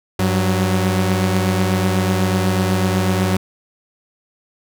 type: tone pair together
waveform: sawtooth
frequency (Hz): 96.54 / 185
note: G2 / F#3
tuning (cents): -26 / 0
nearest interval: major seventh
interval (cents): 1126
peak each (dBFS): -14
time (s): 0.19-3.37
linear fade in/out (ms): 5
effects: none